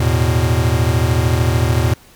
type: chord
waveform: square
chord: E suspended fourth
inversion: none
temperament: equal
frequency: 82.41 / 110 / 123.47 Hz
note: E2 / A2 / B2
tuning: 0 / 0 / 0 cents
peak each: -18 dBFS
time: 0-1.94 s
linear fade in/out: 5 ms
effects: pink hiss -46 dBFS RMS until 2.15 s